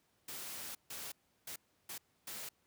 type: noise bursts at uneven times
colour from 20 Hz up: white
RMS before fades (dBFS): -45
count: 5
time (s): 0.28-0.75 / 0.9-1.12 / 1.47-1.56 / 1.89-1.98 / 2.27-2.49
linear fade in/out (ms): 5
effects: pink hiss -75 dBFS RMS until 2.66 s + high-pass 80 Hz 12 dB/octave